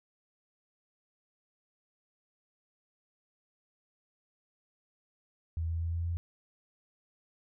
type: tone with pitch steps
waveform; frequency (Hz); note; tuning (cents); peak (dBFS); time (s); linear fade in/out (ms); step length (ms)
sine; 82 / 82.81 / 83.63 / 84.45 / 85.28; E2 / E2 / E2 / E2 / F2; -9 / +8 / +26 / +42 / -41; -30; 5.57-6.17; 0; 120
effects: none